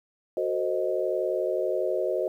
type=chord; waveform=sine; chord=F# diminished seventh; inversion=none; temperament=equal with one note detuned; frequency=370 / 451.6 / 523.3 / 622.3 Hz; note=F#4 / A4 / C5 / Eb5; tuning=0 / +45 / 0 / 0 cents; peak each=-29 / -33 / -29 / -29 dBFS; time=0.37-2.28 s; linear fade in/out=2 ms; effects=10-bit